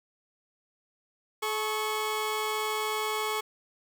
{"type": "tone pair together", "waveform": "20% pulse", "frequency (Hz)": [429.2, 1101], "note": ["A4", "C#6"], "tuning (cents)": [-43, -12], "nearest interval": "octave + major third", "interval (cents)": 1631, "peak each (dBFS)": [-26, -27], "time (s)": [1.42, 3.41], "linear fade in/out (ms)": 10, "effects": []}